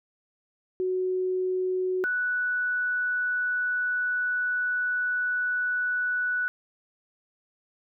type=tone pair in turn; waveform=sine; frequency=370 / 1480 Hz; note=F#4 / F#6; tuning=0 / 0 cents; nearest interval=2 octaves; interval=2400 cents; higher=second; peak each=-24 dBFS; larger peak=neither; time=0.8-2.04 / 2.04-6.48 s; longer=second; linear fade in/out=0 ms; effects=none